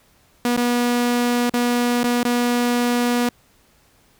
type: tone with dropouts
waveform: sawtooth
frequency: 242.1 Hz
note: B3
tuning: 34 cents flat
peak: -13 dBFS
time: 0.45-3.29 s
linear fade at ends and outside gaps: 2 ms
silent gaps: 0.565-0.575 / 1.497-1.538 / 2.034-2.041 / 2.232-2.251 s
effects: pink hiss -57 dBFS RMS until 4.19 s